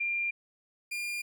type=tone pair in turn; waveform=sine / 40% pulse; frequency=2390 / 2407 Hz; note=D7 / D7; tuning=+30 / +42 cents; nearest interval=unison; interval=12 cents; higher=second; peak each=-28 / -32 dBFS; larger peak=first; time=0-0.31 / 0.91-1.22 s; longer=neither; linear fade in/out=10 ms; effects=none